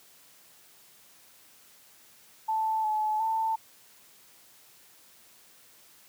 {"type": "tone with pitch steps", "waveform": "sine", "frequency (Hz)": [879, 859, 890], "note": ["A5", "A5", "A5"], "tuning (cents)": [-2, -42, 20], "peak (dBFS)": -25, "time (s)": [2.48, 3.56], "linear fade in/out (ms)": 10, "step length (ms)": 360, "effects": ["white hiss -57 dBFS RMS until 6.08 s", "high-pass 80 Hz 12 dB/octave"]}